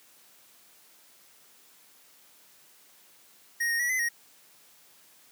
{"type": "tone with pitch steps", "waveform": "square", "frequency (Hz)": [1872, 1858, 1934, 2030, 1878], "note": ["A#6", "A#6", "B6", "B6", "A#6"], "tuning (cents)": [7, -6, -37, 47, 12], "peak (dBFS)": -26, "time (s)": [3.6, 4.09], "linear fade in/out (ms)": 10, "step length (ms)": 98, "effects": ["white hiss -58 dBFS RMS until 5.31 s", "high-pass 150 Hz 12 dB/octave"]}